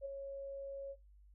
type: tone with ADSR envelope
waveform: sine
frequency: 551 Hz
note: C#5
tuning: 11 cents flat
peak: -37 dBFS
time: 0.01-0.96 s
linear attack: 44 ms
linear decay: 13 ms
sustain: -5 dB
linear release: 51 ms
effects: noise-tail reverb RT60 0.2 s tail -20 dB re dry + added 50 Hz sine -59 dBFS peak until 1.34 s